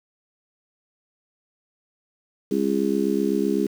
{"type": "harmonic tone", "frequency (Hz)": 67.9, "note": "C#2", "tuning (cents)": -35, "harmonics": [3, 4, 5, 6], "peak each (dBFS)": [-25, -25, -25, -25], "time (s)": [2.51, 3.67], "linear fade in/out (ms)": 5, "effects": ["7-bit"]}